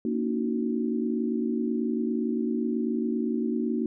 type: chord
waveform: sine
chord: D# minor seventh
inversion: second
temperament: equal with one note detuned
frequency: 233.1 / 283.5 / 311.1 / 370 Hz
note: A#3 / C#4 / D#4 / F#4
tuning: 0 / +39 / 0 / 0 cents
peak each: -27 / -33 / -32 / -32 dBFS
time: 0.05-3.86 s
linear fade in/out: 2 ms
effects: none